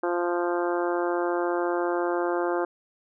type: harmonic tone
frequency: 174.61 Hz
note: F3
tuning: in tune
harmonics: 2 / 3 / 4 / 5 / 6 / 7 / 8 / 9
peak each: -26 / -30 / -32 / -34 / -36 / -37 / -38 / -39 dBFS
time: 0.03-2.65 s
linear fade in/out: 5 ms
effects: none